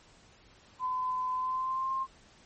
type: tone with pitch glide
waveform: sine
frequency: 1017 to 1060.2 Hz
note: C6 to C6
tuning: -50 to +23 cents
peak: -29 dBFS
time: 0.79-2.07 s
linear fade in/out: 50 ms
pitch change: +73 cents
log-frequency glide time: 1.34-1.92 s
effects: pink hiss -59 dBFS RMS until 2.45 s + MP3 32 kbps